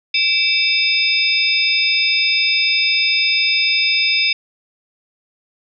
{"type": "tone cluster", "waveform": "sine", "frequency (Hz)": [2310, 2636, 3627, 5050], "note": ["D7", "E7", "A#7", "D#8"], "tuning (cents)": [-29, -1, -48, 25], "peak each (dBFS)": -19, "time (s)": [0.14, 4.33], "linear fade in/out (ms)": 5, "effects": []}